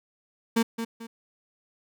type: tone with echo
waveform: 35% pulse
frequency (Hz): 228.6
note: A#3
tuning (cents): -34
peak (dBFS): -18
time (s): 0.56-0.63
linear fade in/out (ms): 10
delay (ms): 220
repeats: 2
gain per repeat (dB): -9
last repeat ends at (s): 1.07
effects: none